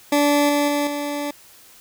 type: tone with level steps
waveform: 20% pulse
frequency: 290 Hz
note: D4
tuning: 22 cents flat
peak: -10 / -12 / -14 / -19 dBFS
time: 0.12-1.31 s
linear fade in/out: 5 ms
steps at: 0.49 / 0.68 / 0.87 s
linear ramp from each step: 2 ms
effects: white hiss -48 dBFS RMS until 1.8 s